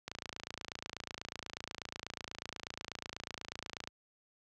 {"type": "click train", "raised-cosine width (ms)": 0.2, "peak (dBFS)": -22, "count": 108, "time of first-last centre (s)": [0.08, 3.874], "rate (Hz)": 28.2, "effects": ["high-pass 60 Hz 12 dB/octave"]}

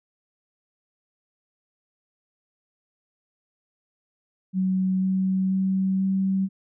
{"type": "tone with pitch steps", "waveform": "sine", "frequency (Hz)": [187.6, 189.01, 190.44, 191.87], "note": ["F#3", "F#3", "G3", "G3"], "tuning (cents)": [24, 37, -50, -37], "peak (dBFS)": -20, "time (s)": [4.53, 6.49], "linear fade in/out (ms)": 50, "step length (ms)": 490, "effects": []}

